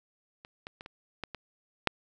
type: clicks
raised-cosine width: 0.3 ms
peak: -30 / -24 / -27 / -28 / -19 / -23 / -7 dBFS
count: 7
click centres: 0.449 / 0.669 / 0.809 / 0.861 / 1.237 / 1.347 / 1.873 s
effects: none